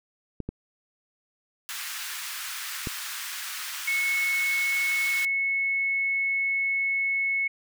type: clicks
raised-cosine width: 3 ms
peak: -18 dBFS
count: 3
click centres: 0.403 / 0.49 / 2.872 s
type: high-pass noise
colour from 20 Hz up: pink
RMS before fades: -35 dBFS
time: 1.69-5.25 s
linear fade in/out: 0 ms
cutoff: 1300 Hz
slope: 24 dB/octave
type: tone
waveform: sine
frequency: 2197 Hz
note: C#7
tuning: 16 cents flat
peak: -23 dBFS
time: 3.87-7.48 s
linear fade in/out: 10 ms
effects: none